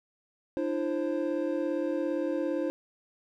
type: tone cluster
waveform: triangle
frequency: 299.9 / 337.4 / 529 Hz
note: D4 / E4 / C5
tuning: +36 / +40 / +19 cents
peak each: -30 dBFS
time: 0.57-2.7 s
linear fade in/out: 0 ms
effects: none